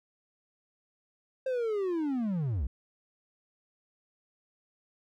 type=linear sweep; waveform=triangle; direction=down; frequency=532 to 53.1 Hz; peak=-26 dBFS; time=1.46-2.67 s; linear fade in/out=5 ms; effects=none